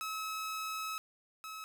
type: tone pair in turn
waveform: sawtooth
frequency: 1289 / 1289 Hz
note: E6 / E6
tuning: -39 / -39 cents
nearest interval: unison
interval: 0 cents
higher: neither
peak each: -33 / -39 dBFS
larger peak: first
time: 0.01-0.98 / 1.44-1.64 s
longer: first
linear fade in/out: 0 ms
effects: none